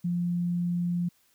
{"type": "tone", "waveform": "sine", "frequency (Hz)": 174.61, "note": "F3", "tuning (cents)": 0, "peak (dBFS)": -25, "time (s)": [0.04, 1.09], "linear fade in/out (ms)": 10, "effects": ["white hiss -66 dBFS RMS until 1.34 s"]}